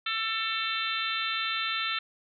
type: harmonic tone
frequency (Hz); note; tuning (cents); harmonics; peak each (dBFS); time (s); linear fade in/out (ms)
445.7; A4; +22; 3 / 4 / 5 / 6 / 7 / 8 / 9; -33 / -37 / -37 / -35 / -39 / -34 / -38; 0.06-1.99; 5
effects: none